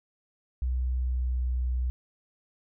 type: tone with pitch glide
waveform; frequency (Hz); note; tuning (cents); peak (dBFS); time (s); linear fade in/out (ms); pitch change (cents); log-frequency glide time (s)
sine; 62.9 to 62.29; B1 to B1; +32 to +15; -25; 0.62-1.9; 0; -17; 0.91-1.43
effects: none